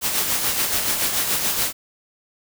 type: noise with tremolo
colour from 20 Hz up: white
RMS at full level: -20 dBFS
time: 0.01-1.73 s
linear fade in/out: 50 ms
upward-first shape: sine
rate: 7 Hz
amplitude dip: 45%
effects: none